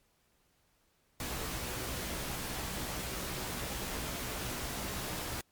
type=noise with comb filter; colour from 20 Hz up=pink; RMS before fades=-38 dBFS; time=1.2-5.41 s; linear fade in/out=2 ms; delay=16 ms; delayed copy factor=+0.5; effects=pink hiss -72 dBFS RMS until 5.51 s + MP3 96 kbps